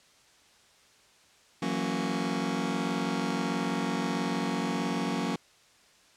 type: chord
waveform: sawtooth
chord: F# dominant seventh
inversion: third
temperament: just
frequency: 166.5 / 185 / 231.2 / 277.5 Hz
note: E3 / F#3 / A#3 / C#4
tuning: +18 / 0 / -14 / +2 cents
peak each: -33 / -29 / -29 / -29 dBFS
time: 1.62-5.36 s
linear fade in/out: 5 ms
effects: white hiss -60 dBFS RMS until 6.16 s + low-pass 7000 Hz 12 dB/octave